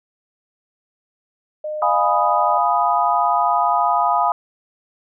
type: tone with pitch glide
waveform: sine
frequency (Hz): 610 to 606.5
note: D#5 to D#5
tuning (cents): -34 to -44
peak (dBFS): -23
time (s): 1.64-2.58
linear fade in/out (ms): 5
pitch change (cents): -10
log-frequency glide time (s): 1.94-2.27
type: chord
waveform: sine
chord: F half-diminished seventh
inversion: none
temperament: equal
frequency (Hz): 698.5 / 830.6 / 987.8 / 1244.5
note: F5 / Ab5 / Cb6 / Eb6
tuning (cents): 0 / 0 / 0 / 0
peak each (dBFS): -20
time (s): 1.82-4.32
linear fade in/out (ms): 2
effects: none